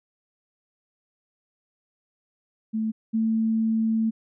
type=tone pair in turn; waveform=sine; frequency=220 / 222.8 Hz; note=A3 / A3; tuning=0 / +22 cents; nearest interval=unison; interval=22 cents; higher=second; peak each=-23 / -20 dBFS; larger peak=second; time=2.73-2.92 / 3.13-4.11 s; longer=second; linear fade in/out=20 ms; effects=none